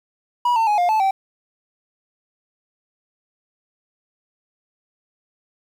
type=tone with pitch steps; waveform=triangle; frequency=970 / 899 / 836 / 707 / 871 / 774 Hz; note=B5 / A5 / G#5 / F5 / A5 / G5; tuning=-31 / +37 / +11 / +21 / -18 / -22 cents; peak=-13 dBFS; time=0.45-1.11 s; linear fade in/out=5 ms; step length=110 ms; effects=8-bit